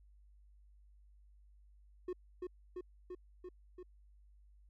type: tone with echo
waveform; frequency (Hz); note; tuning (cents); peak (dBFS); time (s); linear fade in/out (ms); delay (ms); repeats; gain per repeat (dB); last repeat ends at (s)
triangle; 362.5; F#4; -35; -35; 2.08-2.13; 5; 340; 5; -2; 3.83
effects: added 50 Hz sine -60 dBFS peak until 4.69 s